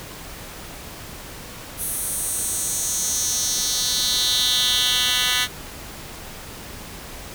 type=tone with high-pass filter sweep; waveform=10% pulse; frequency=248.8 Hz; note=B3; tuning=13 cents sharp; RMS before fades=-22 dBFS; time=1.77-5.48 s; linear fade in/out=50 ms; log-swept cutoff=11000 to 2400 Hz; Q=2.8; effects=pink hiss -37 dBFS RMS until 7.34 s

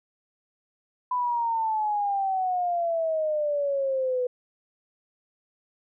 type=exponential sweep; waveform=sine; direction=down; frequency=1003 to 493.9 Hz; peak=-23 dBFS; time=1.11-4.27 s; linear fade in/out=5 ms; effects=none

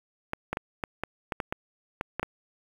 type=clicks; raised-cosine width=0.5 ms; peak=-14 dBFS; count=11; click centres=0.334 / 0.53 / 0.571 / 0.838 / 1.036 / 1.322 / 1.402 / 1.525 / 2.011 / 2.196 / 2.23 s; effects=7-bit

